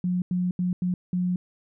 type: tone bursts at uneven times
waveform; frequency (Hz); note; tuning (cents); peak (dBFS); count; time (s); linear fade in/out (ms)
sine; 180; F#3; -47; -22; 5; 0.04-0.22 / 0.31-0.51 / 0.59-0.73 / 0.82-0.94 / 1.13-1.36; 2
effects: none